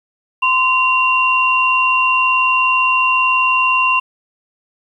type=tone pair together; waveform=sine; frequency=1033.5 / 2759 Hz; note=C6 / F7; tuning=-22 / -22 cents; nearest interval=octave + perfect fourth; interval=1700 cents; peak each=-14 dBFS; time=0.42-4 s; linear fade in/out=10 ms; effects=8-bit

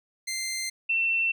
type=tone pair in turn; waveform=15% pulse / sine; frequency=2086 / 2694 Hz; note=C7 / E7; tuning=-6 / +37 cents; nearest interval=major third; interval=443 cents; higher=second; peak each=-23 / -22 dBFS; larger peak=second; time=0.27-0.7 / 0.89-1.32 s; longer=neither; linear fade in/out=10 ms; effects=none

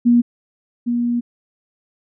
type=tone pair in turn; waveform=sine; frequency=239.2 / 239.2 Hz; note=A#3 / A#3; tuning=+45 / +45 cents; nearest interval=unison; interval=0 cents; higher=neither; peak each=-9 / -16 dBFS; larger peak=first; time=0.05-0.22 / 0.86-1.21 s; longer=second; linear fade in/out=20 ms; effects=none

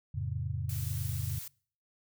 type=chord; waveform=sine; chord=F augmented; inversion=none; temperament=just; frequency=87.31 / 109.13 / 136.42 Hz; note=F2 / A2 / C#3; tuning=0 / -14 / -27 cents; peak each=-36 dBFS; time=0.14-1.39 s; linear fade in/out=10 ms
type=noise; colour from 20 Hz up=blue; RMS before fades=-43 dBFS; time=0.69-1.48 s; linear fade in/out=5 ms
effects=noise-tail reverb RT60 0.5 s tail -25 dB re dry

